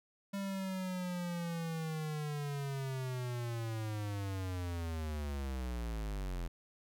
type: linear sweep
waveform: square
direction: down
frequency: 198.9 to 41.5 Hz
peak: -37 dBFS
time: 0.33-6.48 s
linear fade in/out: 10 ms
effects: none